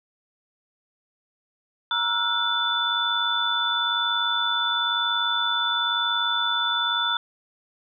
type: tone cluster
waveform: sine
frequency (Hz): 946 / 1339 / 1440 / 3503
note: A#5 / E6 / F#6 / A7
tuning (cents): +25 / +27 / -47 / -8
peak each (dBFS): -29 / -28 / -28 / -24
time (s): 1.91-7.17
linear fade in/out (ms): 2
effects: none